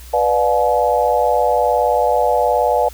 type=chord; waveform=sine; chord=B diminished seventh; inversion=none; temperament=just; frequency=493.9 / 592.7 / 711.2 / 853.4 Hz; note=B4 / D5 / F5 / Ab5; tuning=0 / +16 / +31 / +47 cents; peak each=-18 dBFS; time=0.13-2.89 s; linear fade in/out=10 ms; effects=added 60 Hz sine -35 dBFS peak until 2.93 s + white hiss -42 dBFS RMS until 2.93 s